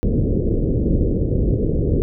pink low-pass noise, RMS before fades -18 dBFS, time 0.03-2.02 s, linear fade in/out 0 ms, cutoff 490 Hz, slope 48 dB/octave, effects none

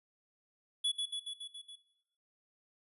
square tone with echo, 3400 Hz, G#7, 40 cents sharp, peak -30 dBFS, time 0.84-0.92 s, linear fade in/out 10 ms, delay 140 ms, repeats 6, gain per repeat -3 dB, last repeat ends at 1.76 s, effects noise-tail reverb RT60 0.9 s tail -18 dB re dry + resampled to 32000 Hz

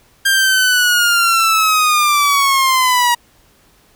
sawtooth linear sweep, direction down, 1600 to 951 Hz, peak -7 dBFS, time 0.25-3.15 s, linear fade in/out 10 ms, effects pink hiss -52 dBFS RMS until 3.95 s

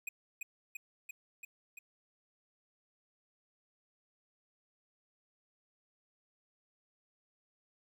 square tone with echo, 2489 Hz, D#7, in tune, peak -37 dBFS, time 0.07-0.09 s, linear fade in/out 5 ms, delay 340 ms, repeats 5, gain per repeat -2 dB, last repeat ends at 1.79 s, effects 12-bit

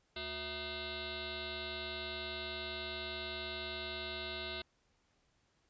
sine tone with frequency modulation, 2105 Hz, C7, 10 cents sharp, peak -39 dBFS, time 0.16-4.62 s, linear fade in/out 5 ms, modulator 290 Hz, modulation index 7.1, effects pink hiss -75 dBFS RMS until 5.69 s + resampled to 16000 Hz

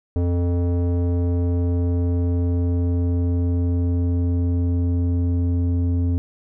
square tone with low-pass filter sweep, 87.31 Hz, F2, in tune, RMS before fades -20 dBFS, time 0.16-6.18 s, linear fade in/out 0 ms, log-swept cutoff 470 to 270 Hz, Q 1.3, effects none

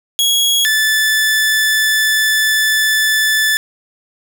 sawtooth tone pair in turn, 3322 / 1747.6 Hz, G#7 / A6, 0 / -12 cents, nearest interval major seventh, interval 1112 cents, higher first, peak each -8 dBFS, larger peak neither, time 0.19-0.65 / 0.65-3.57 s, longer second, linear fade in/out 0 ms, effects none

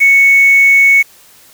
sine tone with quantisation, 2215 Hz, C#7, 2 cents flat, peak -4 dBFS, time 0-1.03 s, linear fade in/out 20 ms, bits 4, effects white hiss -43 dBFS RMS until 1.53 s

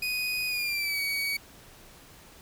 30% pulse tone with pitch glide, 2489 to 2256 Hz, D#7 to C#7, 0 to +30 cents, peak -25 dBFS, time 0.02-1.37 s, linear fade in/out 5 ms, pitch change -170 cents, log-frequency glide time 0.47-1.01 s, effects pink hiss -52 dBFS RMS until 2.41 s

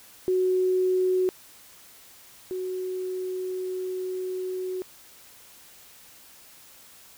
sine tone pair in turn, 370 / 370 Hz, F#4 / F#4, 0 / 0 cents, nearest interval unison, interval 0 cents, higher neither, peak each -20 / -28 dBFS, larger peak first, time 0.28-1.29 / 2.51-4.82 s, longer second, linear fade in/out 0 ms, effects white hiss -51 dBFS RMS until 7.17 s

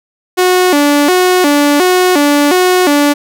sawtooth tone with vibrato, 325.3 Hz, E4, 23 cents flat, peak -3 dBFS, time 0.37-3.14 s, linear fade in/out 20 ms, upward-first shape square, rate 1.4 Hz, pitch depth 200 cents each way, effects none

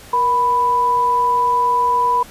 sine tone pair together, 472.4 / 990 Hz, A#4 / B5, +23 / +4 cents, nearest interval octave + minor second, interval 1281 cents, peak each -25 / -13 dBFS, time 0.13-2.23 s, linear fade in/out 5 ms, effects pink hiss -40 dBFS RMS until 2.3 s + resampled to 32000 Hz

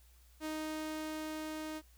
sawtooth tone with level ramp, 311.1 Hz, D#4, in tune, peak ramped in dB -33 to -36 dBFS, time 0.4-1.82 s, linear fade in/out 50 ms, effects added 60 Hz sine -60 dBFS peak until 1.97 s + white hiss -68 dBFS RMS until 1.97 s

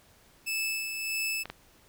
sawtooth tone with tremolo, 2621 Hz, E7, 11 cents flat, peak -25 dBFS, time 0.46-1.44 s, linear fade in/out 20 ms, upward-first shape sine, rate 1.6 Hz, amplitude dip 45%
clicks, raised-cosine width 0.3 ms, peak -22 / -20 dBFS, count 2, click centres 1.456 / 1.5 s
effects pink hiss -60 dBFS RMS until 1.88 s

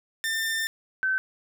sawtooth / sine tone pair in turn, 1796 / 1534.8 Hz, A6 / G6, +35 / -37 cents, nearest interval minor third, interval 272 cents, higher first, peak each -22 / -22 dBFS, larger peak neither, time 0.24-0.67 / 1.03-1.18 s, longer first, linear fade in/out 0 ms, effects none

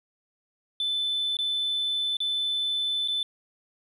triangle tone with dropouts, 3516 Hz, A7, 2 cents flat, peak -22 dBFS, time 0.8-3.23 s, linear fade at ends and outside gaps 2 ms, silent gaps 1.369-1.388 / 2.169-2.203 / 3.077-3.083 s, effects tanh soft clip ceiling -21 dBFS + resampled to 32000 Hz

